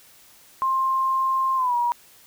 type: tone with pitch glide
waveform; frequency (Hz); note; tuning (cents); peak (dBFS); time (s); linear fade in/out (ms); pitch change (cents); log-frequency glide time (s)
sine; 1057 to 958.1; C6 to A#5; +17 to +47; -19; 0.62-1.92; 0; -170; 1.56-1.75
effects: white hiss -52 dBFS RMS until 2.26 s